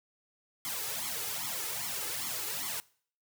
white noise with flanger, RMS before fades -36 dBFS, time 0.65-2.8 s, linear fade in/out 0 ms, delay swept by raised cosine 0.91 to 2.41 ms, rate 2.5 Hz, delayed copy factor +0.85, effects noise-tail reverb RT60 0.5 s tail -22 dB re dry + high-pass 100 Hz 12 dB/octave

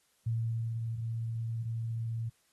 sine tone with ADSR envelope, 114.3 Hz, A#2, 34 cents flat, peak -28 dBFS, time 0.26-2.3 s, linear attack 9 ms, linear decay 470 ms, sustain -4 dB, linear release 17 ms, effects white hiss -71 dBFS RMS until 2.52 s + AAC 32 kbps

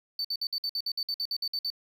triangle tone bursts, 4541 Hz, C#8, 41 cents sharp, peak -27 dBFS, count 14, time 0.19-1.702 s, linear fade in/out 2 ms, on 56 ms, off 56 ms, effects none

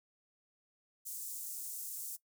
pink high-pass noise, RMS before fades -43 dBFS, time 1.05-2.17 s, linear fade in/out 20 ms, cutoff 7400 Hz, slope 24 dB/octave, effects noise-tail reverb RT60 0.1 s tail -18 dB re dry

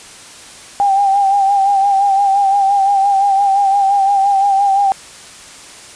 sine tone with vibrato, 792 Hz, G5, 18 cents sharp, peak -9 dBFS, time 0.8-4.92 s, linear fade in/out 0 ms, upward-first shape sine, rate 5.8 Hz, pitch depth 42 cents each way, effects white hiss -36 dBFS RMS until 5.95 s + resampled to 22050 Hz

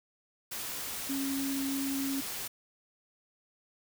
sine tone in noise, 273.1 Hz, C#4, 26 cents flat, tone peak -31 dBFS, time 1.09-2.21 s, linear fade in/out 10 ms, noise white, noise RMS -38 dBFS, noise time 0.51-2.48 s, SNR +4 dB, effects none

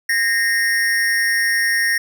square tone with amplitude modulation, 1850 Hz, A#6, 14 cents flat, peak -13 dBFS, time 0.09-1.98 s, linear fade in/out 5 ms, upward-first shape sine, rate 211 Hz, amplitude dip 65%, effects none

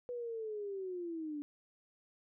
sine linear sweep, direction down, 493.8 to 287.1 Hz, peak -38 dBFS, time 0.09-1.42 s, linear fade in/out 0 ms, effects none

